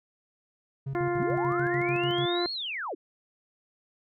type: tone with tremolo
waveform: triangle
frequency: 136.2 Hz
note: C#3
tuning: 30 cents flat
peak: -28 dBFS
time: 0.86-2.26 s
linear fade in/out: 10 ms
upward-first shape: square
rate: 6.8 Hz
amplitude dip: 70%
type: harmonic tone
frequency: 350 Hz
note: F4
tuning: 4 cents sharp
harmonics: 1 / 2 / 3 / 4 / 5 / 6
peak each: -27 / -33 / -37 / -39 / -41 / -43 dBFS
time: 0.95-2.46 s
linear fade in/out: 0 ms
type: linear two-way sweep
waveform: sine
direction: up then down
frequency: 88.3 to 4359 to 253.9 Hz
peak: -31 dBFS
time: 1.17-2.95 s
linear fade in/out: 10 ms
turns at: 2.53 s
effects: none